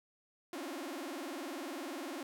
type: tone with vibrato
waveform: sawtooth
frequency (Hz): 310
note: D#4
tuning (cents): -6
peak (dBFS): -36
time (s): 0.53-2.23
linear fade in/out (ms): 2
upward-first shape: sine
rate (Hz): 20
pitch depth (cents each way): 280
effects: 11-bit